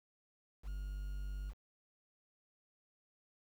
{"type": "tone with quantisation", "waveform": "triangle", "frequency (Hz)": 49.12, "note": "G1", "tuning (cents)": 4, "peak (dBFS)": -37, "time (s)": [0.63, 1.54], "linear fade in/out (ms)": 50, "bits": 10, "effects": []}